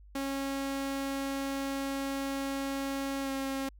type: tone with pitch glide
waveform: sawtooth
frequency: 273.9 to 270.4 Hz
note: C#4 to C#4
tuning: -21 to -43 cents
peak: -28 dBFS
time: 0.15-3.69 s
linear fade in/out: 5 ms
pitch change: -22 cents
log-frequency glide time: 3.22-3.3 s
effects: added 50 Hz sine -51 dBFS peak until 3.79 s